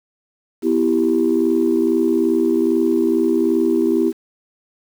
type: chord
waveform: sine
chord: E minor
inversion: second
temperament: equal with one note detuned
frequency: 248.1 / 329.6 / 392 Hz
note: B3 / E4 / G4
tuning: +8 / 0 / 0 cents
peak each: -19 / -16 / -18 dBFS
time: 0.62-4.13 s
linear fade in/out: 50 ms
effects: tanh soft clip ceiling -6 dBFS + 7-bit